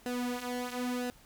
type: tone with flanger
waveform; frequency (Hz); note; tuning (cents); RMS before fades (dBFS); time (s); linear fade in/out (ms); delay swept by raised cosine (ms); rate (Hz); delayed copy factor
sawtooth; 246.9; B3; 0; -35; 0.06-1.1; 0; 0.88 to 4.88; 1; -0.7
effects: pink hiss -59 dBFS RMS until 1.25 s